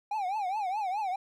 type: tone with vibrato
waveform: triangle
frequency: 795 Hz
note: G5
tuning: 24 cents sharp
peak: -27 dBFS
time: 0.11-1.16 s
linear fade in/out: 5 ms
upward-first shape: triangle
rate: 4.8 Hz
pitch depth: 200 cents each way
effects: none